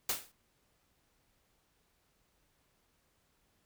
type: noise with exponential decay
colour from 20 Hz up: white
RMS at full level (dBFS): -29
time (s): 0.09-0.32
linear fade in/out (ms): 5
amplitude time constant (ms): 49
effects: pink hiss -74 dBFS RMS until 3.65 s